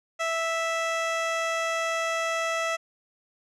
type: tone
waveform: 15% pulse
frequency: 658 Hz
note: E5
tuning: 3 cents flat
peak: -19 dBFS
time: 0.19-2.77 s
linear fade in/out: 20 ms
effects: low-pass 7000 Hz 12 dB/octave